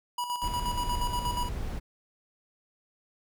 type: tone with tremolo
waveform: square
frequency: 974 Hz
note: B5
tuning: 24 cents flat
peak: -29 dBFS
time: 0.18-1.49 s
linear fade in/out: 5 ms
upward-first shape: square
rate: 8.4 Hz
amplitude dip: 55%
type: noise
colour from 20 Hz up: brown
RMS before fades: -33 dBFS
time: 0.42-1.8 s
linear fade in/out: 20 ms
effects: none